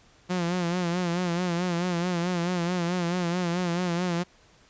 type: tone with vibrato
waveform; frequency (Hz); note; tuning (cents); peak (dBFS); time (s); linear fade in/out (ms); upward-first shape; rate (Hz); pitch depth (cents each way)
sawtooth; 175.7; F3; +11; -21; 0.29-4.24; 20; sine; 4.6; 71
effects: pink hiss -58 dBFS RMS until 4.69 s + resampled to 16000 Hz